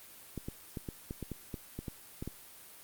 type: clicks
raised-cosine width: 3 ms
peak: -25 dBFS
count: 12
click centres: 0.377 / 0.485 / 0.772 / 0.888 / 1.109 / 1.227 / 1.317 / 1.542 / 1.79 / 1.882 / 2.225 / 2.276 s
effects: white hiss -53 dBFS RMS until 2.83 s + Opus 32 kbps